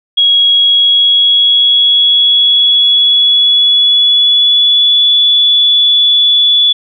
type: tone with pitch glide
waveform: sine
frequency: 3313 to 3436 Hz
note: G#7 to A7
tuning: -5 to -42 cents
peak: -5 dBFS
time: 0.17-6.73 s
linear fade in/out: 10 ms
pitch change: +63 cents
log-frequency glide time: 0.51-5.14 s
effects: none